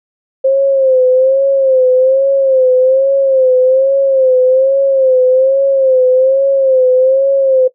sine tone with vibrato, 528 Hz, C5, 16 cents sharp, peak -6 dBFS, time 0.44-7.68 s, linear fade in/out 10 ms, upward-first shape sine, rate 1.2 Hz, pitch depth 67 cents each way, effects noise-tail reverb RT60 0.1 s tail -17 dB re dry

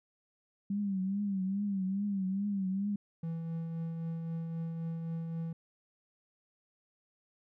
sine tone with vibrato, 196 Hz, G3, in tune, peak -30 dBFS, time 0.7-2.96 s, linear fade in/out 5 ms, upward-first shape triangle, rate 2.4 Hz, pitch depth 100 cents each way
triangle tone with tremolo, 164.81 Hz, E3, in tune, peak -31 dBFS, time 3.23-5.53 s, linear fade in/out 5 ms, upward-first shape triangle, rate 3.8 Hz, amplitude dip 35%
effects none

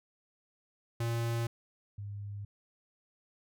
square / sine tone pair in turn, 116.54 / 101.75 Hz, A#2 / G#2, 0 / -35 cents, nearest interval major second, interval 235 cents, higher first, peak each -31 / -38 dBFS, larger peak first, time 1-1.47 / 1.98-2.45 s, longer neither, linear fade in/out 5 ms, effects none

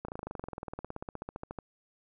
slowing click train, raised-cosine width 1 ms, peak -24 dBFS, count 30, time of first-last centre 0.05-1.587 s, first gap 34 ms, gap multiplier 1.03, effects none

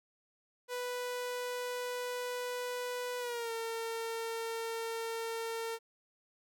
sawtooth tone with pitch glide, 493.9 to 455.5 Hz, B4 to A#4, 0 to -40 cents, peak -32 dBFS, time 0.68-5.79 s, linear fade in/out 50 ms, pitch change -140 cents, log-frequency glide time 3.19-3.52 s, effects none

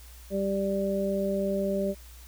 harmonic tone, 196 Hz, G3, in tune, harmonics 1 / 2 / 3, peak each -29 / -31 / -29 dBFS, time 0.3-1.95 s, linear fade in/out 50 ms, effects added 60 Hz sine -46 dBFS peak until 2.27 s + white hiss -53 dBFS RMS until 2.27 s

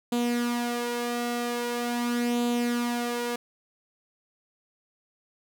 sawtooth tone with flanger, 240 Hz, B3, 49 cents flat, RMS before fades -28 dBFS, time 0.12-3.36 s, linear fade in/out 5 ms, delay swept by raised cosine 0.27 to 2.67 ms, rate 0.43 Hz, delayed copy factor +0.55, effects none

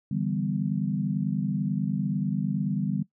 sine chord, E minor seventh, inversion third, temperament equal, 146.83 / 164.81 / 196 / 246.9 Hz, D3 / E3 / G3 / B3, 0 / 0 / 0 / 0 cents, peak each -29 / -33 / -28 / -33 dBFS, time 0.11-3.03 s, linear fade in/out 5 ms, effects noise-tail reverb RT60 0.1 s tail -18 dB re dry

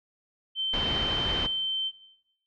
sine tone, 3100 Hz, G7, 20 cents flat, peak -26 dBFS, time 0.55-1.92 s, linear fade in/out 50 ms
pink low-pass noise, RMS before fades -32 dBFS, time 0.73-1.47 s, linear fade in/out 10 ms, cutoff 4000 Hz, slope 24 dB/octave
effects noise-tail reverb RT60 0.9 s tail -17 dB re dry

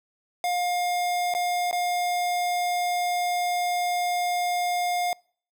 square tone with dropouts, 710 Hz, F5, 28 cents sharp, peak -24 dBFS, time 0.44-5.13 s, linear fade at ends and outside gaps 1 ms, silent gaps 1.339-1.349 / 1.712-1.728 s, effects noise-tail reverb RT60 0.5 s tail -26 dB re dry

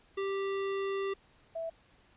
square / sine tone pair in turn, 392 / 657.6 Hz, G4 / E5, 0 / -4 cents, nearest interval major sixth, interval 896 cents, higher second, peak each -32 / -34 dBFS, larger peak first, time 0.17-1.14 / 1.55-1.7 s, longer first, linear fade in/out 10 ms, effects pink hiss -64 dBFS RMS until 2.16 s + resampled to 8000 Hz

